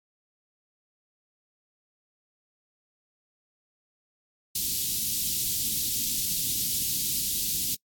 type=band-stop noise; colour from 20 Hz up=white; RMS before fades=-28 dBFS; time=4.55-7.75 s; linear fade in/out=5 ms; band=280 to 3400 Hz; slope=24 dB/octave; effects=noise-tail reverb RT60 0.1 s tail -24 dB re dry + AAC 64 kbps